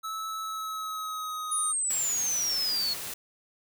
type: tone with pitch glide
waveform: square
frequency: 1304 to 1250.2 Hz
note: E6 to D#6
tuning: -19 to +8 cents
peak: -33 dBFS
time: 0.03-1.73 s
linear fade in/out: 20 ms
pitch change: -73 cents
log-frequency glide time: 0.41-1.54 s
type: exponential sweep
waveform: sine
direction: down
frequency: 9760 to 4300 Hz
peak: -26 dBFS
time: 1.51-2.94 s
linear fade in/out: 10 ms
type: noise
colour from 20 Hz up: white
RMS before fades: -37 dBFS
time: 1.9-3.14 s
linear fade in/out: 5 ms
effects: none